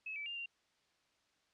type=tone with pitch steps; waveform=sine; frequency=2584 / 2310 / 2801 / 2770 Hz; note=E7 / D7 / F7 / F7; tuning=-35 / -29 / +4 / -15 cents; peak=-40 dBFS; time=0.06-0.46 s; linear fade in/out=5 ms; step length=100 ms; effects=white hiss -75 dBFS RMS until 1.53 s + low-pass 5000 Hz 12 dB/octave